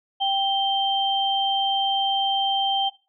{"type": "tone pair together", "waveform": "sine", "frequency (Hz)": [784, 3140], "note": ["G5", "G7"], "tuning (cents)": [0, 2], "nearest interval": "2 octaves", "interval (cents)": 2402, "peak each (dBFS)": [-22, -23], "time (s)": [0.2, 2.9], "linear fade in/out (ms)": 20, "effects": ["noise-tail reverb RT60 0.3 s tail -17 dB re dry"]}